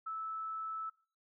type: tone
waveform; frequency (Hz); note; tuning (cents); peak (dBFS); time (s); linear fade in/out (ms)
sine; 1310; E6; -11; -37; 0.06-0.9; 10
effects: noise-tail reverb RT60 0.5 s tail -23 dB re dry